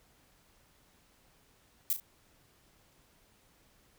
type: noise with echo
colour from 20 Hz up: violet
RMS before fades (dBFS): -29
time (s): 1.9-1.93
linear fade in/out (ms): 0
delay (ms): 35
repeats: 2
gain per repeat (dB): -9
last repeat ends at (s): 2
effects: pink hiss -66 dBFS RMS until 3.98 s